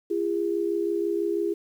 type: tone pair together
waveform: sine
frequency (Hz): 340.2 / 406.3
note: F4 / G#4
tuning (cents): -45 / -38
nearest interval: minor third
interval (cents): 307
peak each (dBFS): -26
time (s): 0.1-1.54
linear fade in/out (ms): 10
effects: 9-bit